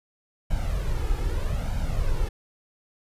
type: noise with flanger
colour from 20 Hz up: brown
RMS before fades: -25 dBFS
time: 0.5-2.29 s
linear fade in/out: 10 ms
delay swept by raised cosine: 1.3 to 2.4 ms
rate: 0.8 Hz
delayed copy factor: +0.7
effects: resampled to 32000 Hz